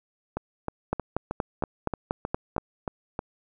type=two click trains; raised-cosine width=1 ms; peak=-11 / -15 dBFS; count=8 / 10; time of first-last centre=0.93-2.581 / 0.37-3.191 s; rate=4.24 / 3.19 Hz; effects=none